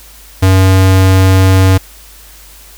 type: tone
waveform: square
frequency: 94.6 Hz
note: F#2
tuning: 39 cents sharp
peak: -5 dBFS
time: 0.42-1.78 s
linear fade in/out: 10 ms
effects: added 50 Hz sine -38 dBFS peak until 2.77 s + white hiss -38 dBFS RMS until 2.77 s